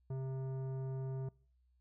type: tone with tanh clipping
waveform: triangle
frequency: 132.5 Hz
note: C3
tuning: 22 cents sharp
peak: -39 dBFS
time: 0.1-1.29 s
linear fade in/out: 5 ms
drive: 17 dB
effects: noise-tail reverb RT60 0.5 s tail -25 dB re dry + added 62 Hz sine -69 dBFS peak until 1.8 s